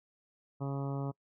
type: harmonic tone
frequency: 138.59 Hz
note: C#3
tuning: in tune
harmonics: 1 / 2 / 3 / 4 / 5 / 6 / 7 / 8 / 9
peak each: -34 / -40 / -44 / -46 / -48 / -50 / -51 / -52 / -53 dBFS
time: 0.6-1.12 s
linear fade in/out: 20 ms
effects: noise-tail reverb RT60 0.1 s tail -25 dB re dry